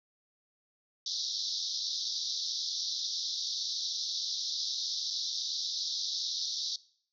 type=band-pass noise; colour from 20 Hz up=pink; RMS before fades=-35 dBFS; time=1.06-6.76 s; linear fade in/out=2 ms; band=3600 to 5900 Hz; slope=96 dB/octave; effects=noise-tail reverb RT60 0.6 s tail -21 dB re dry